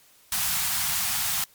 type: band-stop noise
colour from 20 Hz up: white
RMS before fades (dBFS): -26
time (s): 0.32-1.44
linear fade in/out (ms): 2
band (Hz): 220 to 670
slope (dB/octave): 96
effects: white hiss -57 dBFS RMS until 1.54 s + MP3 96 kbps